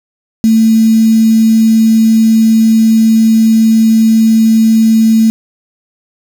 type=tone with quantisation; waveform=sine; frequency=222.7 Hz; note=A3; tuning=21 cents sharp; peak=-4 dBFS; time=0.44-5.3 s; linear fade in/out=0 ms; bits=4; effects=none